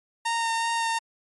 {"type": "tone with vibrato", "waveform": "sawtooth", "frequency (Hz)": 919, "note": "A#5", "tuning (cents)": -25, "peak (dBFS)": -20, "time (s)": [0.25, 0.99], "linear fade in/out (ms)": 10, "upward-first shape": "sine", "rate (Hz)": 2.7, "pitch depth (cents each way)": 13, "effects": ["MP3 48 kbps"]}